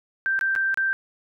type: tone with dropouts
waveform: sine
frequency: 1568 Hz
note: G6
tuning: in tune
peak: -20 dBFS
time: 0.26-0.93 s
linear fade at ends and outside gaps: 0 ms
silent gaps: 0.391-0.411 / 0.552-0.561 / 0.743-0.774 s
effects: none